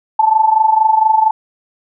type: tone with amplitude modulation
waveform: sine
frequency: 876 Hz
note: A5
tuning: 8 cents flat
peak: -5 dBFS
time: 0.19-1.31 s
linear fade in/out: 5 ms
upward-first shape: sine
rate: 24.3 Hz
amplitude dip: 75%
effects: none